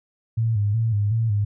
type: tone with vibrato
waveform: sine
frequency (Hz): 108.1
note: A2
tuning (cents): -30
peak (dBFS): -18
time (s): 0.37-1.45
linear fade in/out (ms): 10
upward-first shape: square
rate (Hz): 2.7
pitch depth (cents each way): 85
effects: none